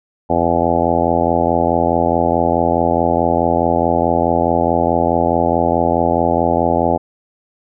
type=harmonic tone; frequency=84.7 Hz; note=E2; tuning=48 cents sharp; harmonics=1 / 2 / 3 / 4 / 5 / 6 / 7 / 8 / 9 / 10; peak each=-25 / -24 / -21 / -22 / -24 / -21 / -20 / -21 / -20 / -21 dBFS; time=0.29-6.98 s; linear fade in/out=20 ms; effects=none